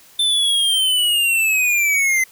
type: linear sweep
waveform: square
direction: down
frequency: 3558 to 2046 Hz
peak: -15 dBFS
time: 0.19-2.24 s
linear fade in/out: 5 ms
effects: white hiss -48 dBFS RMS until 2.31 s